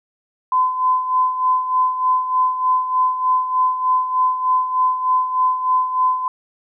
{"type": "tone with tremolo", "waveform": "sine", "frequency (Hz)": 1019, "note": "C6", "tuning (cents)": -46, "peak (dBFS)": -12, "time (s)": [0.52, 6.28], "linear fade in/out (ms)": 2, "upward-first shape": "sine", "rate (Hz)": 3.3, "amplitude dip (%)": 65, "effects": []}